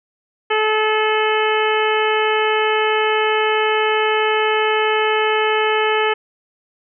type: harmonic tone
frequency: 432.3 Hz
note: A4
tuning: 31 cents flat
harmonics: 1 / 2 / 3 / 4 / 5 / 6 / 7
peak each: -18 / -21 / -23 / -24 / -25 / -26 / -26 dBFS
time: 0.5-6.14 s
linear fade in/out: 10 ms
effects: none